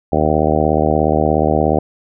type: harmonic tone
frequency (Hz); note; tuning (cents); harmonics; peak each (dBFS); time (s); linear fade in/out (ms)
76.9; D#2; -20; 1 / 2 / 3 / 4 / 5 / 6 / 7 / 8 / 9 / 10; -21 / -21 / -21 / -21 / -21 / -21 / -21 / -21 / -21 / -21; 0.12-1.79; 5
effects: none